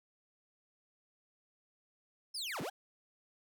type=linear two-way sweep; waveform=35% pulse; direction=down then up; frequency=5370 to 110 to 856 Hz; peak=-36 dBFS; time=2.34-2.7 s; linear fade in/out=10 ms; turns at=2.61 s; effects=none